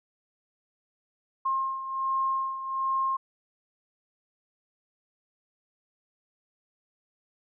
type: beating tone pair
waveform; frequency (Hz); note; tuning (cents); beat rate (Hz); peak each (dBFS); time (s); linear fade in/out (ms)
sine; 1066 / 1067.3; C6 / C6; +32 / +34; 1.3; -27 / -33; 1.45-3.17; 10
effects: none